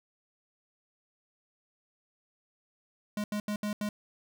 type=tone bursts at uneven times; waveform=square; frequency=208.6 Hz; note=G#3; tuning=8 cents sharp; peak=-31 dBFS; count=5; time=3.17-3.24 / 3.32-3.4 / 3.48-3.56 / 3.63-3.73 / 3.81-3.89 s; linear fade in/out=2 ms; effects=none